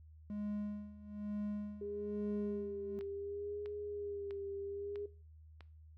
triangle tone with tremolo, 207.7 Hz, G#3, in tune, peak -34 dBFS, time 0.3-2.99 s, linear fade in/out 0 ms, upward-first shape sine, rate 1.1 Hz, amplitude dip 85%
sine tone with vibrato, 405.3 Hz, G#4, 42 cents flat, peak -40 dBFS, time 1.81-5.06 s, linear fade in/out 5 ms, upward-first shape sine, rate 0.65 Hz, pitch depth 36 cents each way
click train, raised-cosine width 0.3 ms, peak -38 dBFS, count 5, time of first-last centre 3.01-5.607 s, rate 1.54 Hz
effects noise-tail reverb RT60 0.4 s tail -19 dB re dry + added 78 Hz sine -55 dBFS peak until 5.97 s

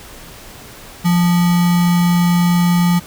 sine tone with sample-and-hold, 174.61 Hz, F3, in tune, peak -10 dBFS, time 1.04-3 s, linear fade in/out 20 ms, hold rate 1050 Hz, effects pink hiss -37 dBFS RMS until 3.06 s

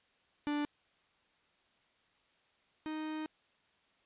45% pulse tone pair in turn, 293.7 / 310.7 Hz, D4 / D#4, 0 / -2 cents, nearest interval minor second, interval 98 cents, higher second, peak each -32 / -37 dBFS, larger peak first, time 0.47-0.65 / 2.86-3.26 s, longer second, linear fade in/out 0 ms, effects white hiss -71 dBFS RMS until 4.05 s + resampled to 8000 Hz

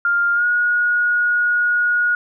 sine tone with pitch glide, 1401 to 1446.2 Hz, F6 to F#6, +5 to -40 cents, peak -14 dBFS, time 0.05-2.15 s, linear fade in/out 2 ms, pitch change +55 cents, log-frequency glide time 0.34-0.45 s, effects none

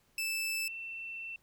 sawtooth / sine tone pair in turn, 2637 / 2688 Hz, E7 / E7, 0 / +33 cents, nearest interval unison, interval 33 cents, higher second, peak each -29 / -39 dBFS, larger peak first, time 0.18-0.68 / 0.68-1.36 s, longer second, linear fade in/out 2 ms, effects pink hiss -70 dBFS RMS until 1.42 s

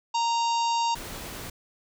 harmonic tone, 930 Hz, A#5, 4 cents flat, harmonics 1 / 3 / 4 / 5 / 6 / 7 / 8, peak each -23 / -35 / -37 / -36 / -41 / -40 / -43 dBFS, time 0.14-0.95 s, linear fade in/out 10 ms
pink noise, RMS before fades -38 dBFS, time 0.95-1.5 s, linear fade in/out 5 ms
effects none

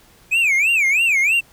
triangle tone with vibrato, 2425 Hz, D#7, 45 cents flat, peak -12 dBFS, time 0.31-1.41 s, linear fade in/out 20 ms, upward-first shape sine, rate 3.1 Hz, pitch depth 240 cents each way, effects pink hiss -51 dBFS RMS until 1.52 s

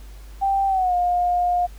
sine tone with pitch glide, 784 to 710.7 Hz, G5 to F5, 0 to +30 cents, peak -17 dBFS, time 0.41-1.67 s, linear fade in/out 20 ms, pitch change -170 cents, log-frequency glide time 0.67-0.95 s, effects added 50 Hz sine -37 dBFS peak until 1.78 s + pink hiss -51 dBFS RMS until 1.78 s

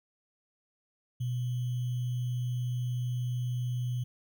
sine tone with sample-and-hold, 123.47 Hz, B2, in tune, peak -29 dBFS, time 1.2-4.04 s, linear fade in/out 10 ms, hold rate 3150 Hz, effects none

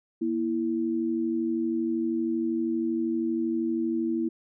sine tone pair together, 236.9 / 329.6 Hz, A#3 / E4, +28 / 0 cents, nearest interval tritone, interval 572 cents, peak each -29 / -26 dBFS, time 0.21-4.29 s, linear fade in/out 10 ms, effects none

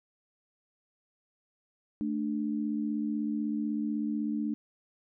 sine tone pair together, 219.3 / 295.4 Hz, A3 / D4, -6 / +10 cents, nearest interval perfect fourth, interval 516 cents, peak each -31 / -32 dBFS, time 2.01-4.54 s, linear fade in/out 0 ms, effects none

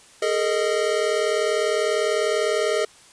square chord, Ab suspended second, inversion none, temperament equal with one note detuned, 415.3 / 455.3 / 622.3 Hz, Ab4 / Bb4 / Eb5, 0 / -41 / 0 cents, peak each -25 dBFS, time 0.22-2.85 s, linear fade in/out 5 ms, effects white hiss -50 dBFS RMS until 3.12 s + resampled to 22050 Hz

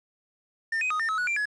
triangle tone with pitch steps, 1805 / 2511 / 1247 / 1810 / 1288 / 1468 / 2363 / 1690 Hz, A6 / D#7 / D#6 / A6 / E6 / F#6 / D7 / G#6, +44 / +15 / +3 / +48 / -41 / -14 / +10 / +30 cents, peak -23 dBFS, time 0.72-1.456 s, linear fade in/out 5 ms, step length 92 ms, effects resampled to 22050 Hz + 9-bit

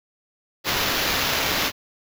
violet noise with sample-and-hold, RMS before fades -23 dBFS, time 0.64-1.72 s, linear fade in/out 50 ms, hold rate 8820 Hz, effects none

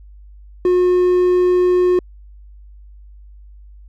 triangle tone, 360.7 Hz, F#4, 44 cents flat, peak -9 dBFS, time 0.65-1.99 s, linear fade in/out 2 ms, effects added 50 Hz sine -38 dBFS peak until 3.88 s

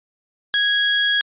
sine tone pair together, 1655 / 3310 Hz, G#6 / G#7, -6 / -6 cents, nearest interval octave, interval 1200 cents, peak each -17 dBFS, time 0.54-1.21 s, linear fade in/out 0 ms, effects tanh soft clip ceiling -10 dBFS + resampled to 8000 Hz

